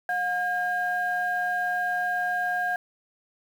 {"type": "tone pair together", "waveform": "sine", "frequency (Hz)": [720, 1616.3], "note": ["F#5", "G#6"], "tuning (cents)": [-47, -47], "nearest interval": "octave + major second", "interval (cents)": 1400, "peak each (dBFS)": -26, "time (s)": [0.09, 2.76], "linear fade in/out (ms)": 2, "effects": ["tanh soft clip ceiling -17 dBFS", "8-bit"]}